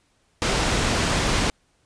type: low-pass noise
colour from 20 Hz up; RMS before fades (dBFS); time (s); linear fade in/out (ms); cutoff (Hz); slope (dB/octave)
pink; -22; 0.42-1.5; 0; 7300; 12
effects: pink hiss -65 dBFS RMS until 1.85 s + resampled to 22050 Hz